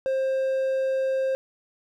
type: tone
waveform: triangle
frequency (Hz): 530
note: C5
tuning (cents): +22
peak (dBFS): -20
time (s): 0.06-1.35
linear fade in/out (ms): 0
effects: none